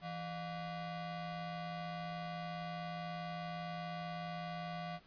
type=ring-modulated tone; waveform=35% pulse; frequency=439.2 Hz; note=A4; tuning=3 cents flat; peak=-36 dBFS; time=0.01-5 s; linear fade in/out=50 ms; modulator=272 Hz; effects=pink hiss -64 dBFS RMS until 5.06 s + resampled to 11025 Hz